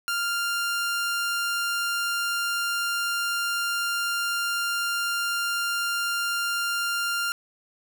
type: tone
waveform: sawtooth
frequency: 1396 Hz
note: F6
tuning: 1 cent flat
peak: -21 dBFS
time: 0.08-7.32 s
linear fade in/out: 0 ms
effects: none